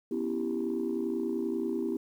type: chord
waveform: sine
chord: C# half-diminished seventh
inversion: third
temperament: equal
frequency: 246.9 / 277.2 / 329.6 / 392 Hz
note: B3 / C#4 / E4 / G4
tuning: 0 / 0 / 0 / 0 cents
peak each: -33 / -38 / -32 / -33 dBFS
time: 0.11-1.97 s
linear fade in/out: 5 ms
effects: tanh soft clip ceiling -22 dBFS + 10-bit